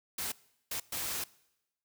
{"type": "noise bursts at uneven times", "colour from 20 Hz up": "white", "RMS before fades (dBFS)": -36, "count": 3, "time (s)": [[0.18, 0.32], [0.71, 0.8], [0.92, 1.24]], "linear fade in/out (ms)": 5, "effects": ["noise-tail reverb RT60 0.9 s tail -22 dB re dry"]}